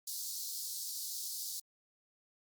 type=high-pass noise; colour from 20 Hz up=pink; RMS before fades=-41 dBFS; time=0.07-1.6 s; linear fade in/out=5 ms; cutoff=4200 Hz; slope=48 dB/octave; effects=Opus 48 kbps